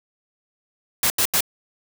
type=noise bursts; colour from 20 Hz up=white; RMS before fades=-19 dBFS; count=3; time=1.03-1.407 s; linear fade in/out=2 ms; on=71 ms; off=82 ms; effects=none